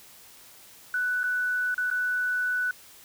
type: tone with dropouts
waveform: sine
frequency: 1487 Hz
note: F#6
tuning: 8 cents sharp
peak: -24 dBFS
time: 0.94-2.71 s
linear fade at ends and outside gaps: 2 ms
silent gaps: 1.233-1.239 / 1.744-1.779 / 1.902-1.912 s
effects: white hiss -51 dBFS RMS until 3.04 s